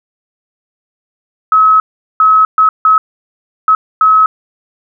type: tone bursts at uneven times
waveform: sine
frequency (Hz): 1284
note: E6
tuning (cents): -46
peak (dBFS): -4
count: 6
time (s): 1.52-1.8 / 2.2-2.45 / 2.58-2.69 / 2.85-2.98 / 3.68-3.75 / 4.01-4.26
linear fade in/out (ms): 2
effects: none